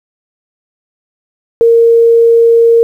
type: tone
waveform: sine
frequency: 462.7 Hz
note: A#4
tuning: 13 cents flat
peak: -3 dBFS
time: 1.61-2.83 s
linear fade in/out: 0 ms
effects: 7-bit